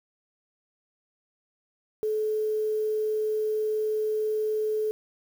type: tone with quantisation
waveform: sine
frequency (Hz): 430.7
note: A4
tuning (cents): -37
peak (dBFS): -24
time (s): 2.03-4.91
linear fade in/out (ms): 0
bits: 8
effects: none